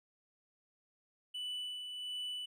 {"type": "tone with tremolo", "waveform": "triangle", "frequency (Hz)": 2977, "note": "F#7", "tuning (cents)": 10, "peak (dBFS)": -36, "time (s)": [1.34, 2.46], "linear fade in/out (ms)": 10, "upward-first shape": "sine", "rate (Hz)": 1.4, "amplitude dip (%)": 40, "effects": []}